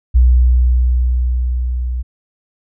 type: tone with level ramp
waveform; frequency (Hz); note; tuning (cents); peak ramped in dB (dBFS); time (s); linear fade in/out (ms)
sine; 61.74; B1; 0; -5 to -17; 0.14-2.03; 20
effects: none